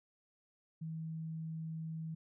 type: tone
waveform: sine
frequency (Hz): 160.7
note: E3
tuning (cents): -44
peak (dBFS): -39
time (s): 0.81-2.15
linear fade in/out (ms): 10
effects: none